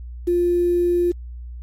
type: tone with quantisation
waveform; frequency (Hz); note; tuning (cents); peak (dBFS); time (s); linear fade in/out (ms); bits
sine; 350; F4; +4; -15; 0.27-1.12; 10; 7
effects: added 60 Hz sine -31 dBFS peak until 1.62 s + MP3 64 kbps